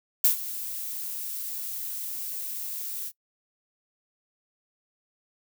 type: noise with ADSR envelope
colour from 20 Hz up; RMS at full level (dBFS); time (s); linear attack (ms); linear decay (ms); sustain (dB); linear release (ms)
violet; -18; 0.24-3.12; 6; 110; -16; 51
effects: noise-tail reverb RT60 0.1 s tail -22 dB re dry